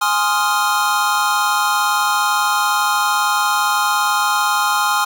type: chord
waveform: square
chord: F minor seventh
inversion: first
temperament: equal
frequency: 830.6 / 1046.5 / 1244.5 / 1396.9 Hz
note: Ab5 / C6 / Eb6 / F6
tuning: 0 / 0 / 0 / 0 cents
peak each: -21 dBFS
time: 0.01-5.05 s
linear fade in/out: 10 ms
effects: none